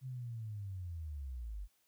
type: linear sweep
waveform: sine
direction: down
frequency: 132.8 to 45.43 Hz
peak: -40 dBFS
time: 0.01-1.68 s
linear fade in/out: 50 ms
effects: white hiss -75 dBFS RMS until 1.87 s